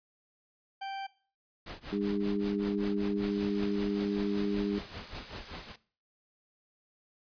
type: tone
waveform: 40% pulse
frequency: 782 Hz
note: G5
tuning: 4 cents flat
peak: -35 dBFS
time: 0.81-1.07 s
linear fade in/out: 10 ms
type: noise with tremolo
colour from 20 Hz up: pink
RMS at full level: -40 dBFS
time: 1.66-5.72 s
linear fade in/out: 5 ms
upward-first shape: triangle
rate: 5.2 Hz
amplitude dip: 100%
type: harmonic tone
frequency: 101.4 Hz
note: G#2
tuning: 41 cents flat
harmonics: 2 / 3 / 4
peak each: -32 / -34 / -35 dBFS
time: 1.92-4.79 s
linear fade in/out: 10 ms
type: noise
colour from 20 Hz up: white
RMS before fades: -46 dBFS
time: 3.23-5.76 s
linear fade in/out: 5 ms
effects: noise-tail reverb RT60 0.4 s tail -18 dB re dry + resampled to 11025 Hz